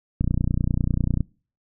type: click train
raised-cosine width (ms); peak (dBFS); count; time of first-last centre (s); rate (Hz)
5; -9; 31; 0.21-1.207; 30.1
effects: noise-tail reverb RT60 0.4 s tail -25 dB re dry